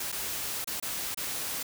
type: noise with dropouts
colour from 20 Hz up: white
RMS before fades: -34 dBFS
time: 0-1.63 s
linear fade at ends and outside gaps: 5 ms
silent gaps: 0.119-0.124 / 0.645-0.673 / 0.8-0.825 / 1.146-1.173 s
effects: none